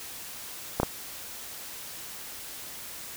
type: clicks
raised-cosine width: 1 ms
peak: -9 dBFS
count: 2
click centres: 0.8 / 0.832 s
effects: white hiss -41 dBFS RMS until 3.16 s